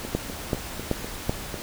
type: two click trains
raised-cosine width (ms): 2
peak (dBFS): -19 / -9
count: 7 / 4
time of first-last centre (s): 0.05-1.543 / 0.15-1.295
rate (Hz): 4.02 / 2.62
effects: pink hiss -36 dBFS RMS until 1.62 s